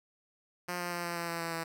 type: tone with pitch steps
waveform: 5% pulse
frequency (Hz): 177.4 / 175.57 / 173.75 / 171.95 / 170.17 / 168.41 / 166.67 / 164.95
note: F3 / F3 / F3 / F3 / F3 / E3 / E3 / E3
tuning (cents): +27 / +9 / -9 / -27 / -45 / +37 / +19 / +1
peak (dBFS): -23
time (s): 0.68-1.64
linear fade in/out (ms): 10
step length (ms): 120
effects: none